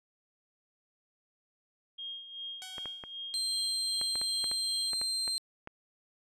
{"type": "tone with tremolo", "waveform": "sine", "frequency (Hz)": 3240, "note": "G#7", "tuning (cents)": -43, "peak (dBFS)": -37, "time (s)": [1.98, 4.91], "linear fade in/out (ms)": 10, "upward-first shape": "sine", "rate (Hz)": 2.6, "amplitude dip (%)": 65}
{"type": "tone with exponential decay", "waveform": "5% pulse", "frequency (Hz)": 750, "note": "F#5", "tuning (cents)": 23, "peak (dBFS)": -30, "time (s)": [2.62, 3.18], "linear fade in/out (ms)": 0, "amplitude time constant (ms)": 120}
{"type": "clicks", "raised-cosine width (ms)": 0.5, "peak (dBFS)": -27, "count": 12, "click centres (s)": [2.782, 2.857, 3.038, 4.014, 4.156, 4.215, 4.442, 4.515, 4.933, 5.015, 5.278, 5.674]}
{"type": "tone", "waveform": "35% pulse", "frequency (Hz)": 4157, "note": "C8", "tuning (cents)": -12, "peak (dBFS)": -29, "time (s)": [3.34, 5.38], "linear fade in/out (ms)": 0}
{"effects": ["resampled to 32000 Hz"]}